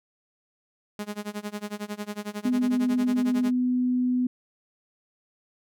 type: tone with tremolo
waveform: sawtooth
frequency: 207.7 Hz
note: G#3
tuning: in tune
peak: -25 dBFS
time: 0.99-3.51 s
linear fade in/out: 0 ms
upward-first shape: sine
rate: 11 Hz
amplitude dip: 95%
type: tone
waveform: sine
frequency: 250 Hz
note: B3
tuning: 21 cents sharp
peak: -21 dBFS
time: 2.45-4.27 s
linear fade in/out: 5 ms
effects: none